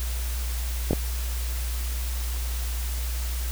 clicks, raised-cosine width 2 ms, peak -9 dBFS, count 2, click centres 0.909 / 0.932 s, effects added 60 Hz sine -26 dBFS peak until 3.51 s + white hiss -37 dBFS RMS until 3.51 s

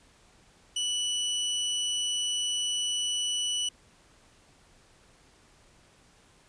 sawtooth tone, 2960 Hz, F#7, in tune, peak -24 dBFS, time 0.76-3.69 s, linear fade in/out 5 ms, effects pink hiss -60 dBFS RMS until 6.48 s + resampled to 22050 Hz

